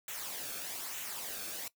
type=noise with flanger; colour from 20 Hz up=white; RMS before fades=-41 dBFS; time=0.08-1.68 s; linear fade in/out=2 ms; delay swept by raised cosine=0.2 to 1.03 ms; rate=1.1 Hz; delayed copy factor=-0.55; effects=noise-tail reverb RT60 0.1 s tail -19 dB re dry